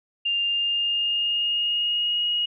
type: tone with pitch glide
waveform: sine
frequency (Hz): 2800 to 2884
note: F7 to F#7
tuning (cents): +4 to -45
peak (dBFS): -21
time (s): 0.25-2.46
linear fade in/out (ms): 10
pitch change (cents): +51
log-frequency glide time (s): 0.44-2.25
effects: none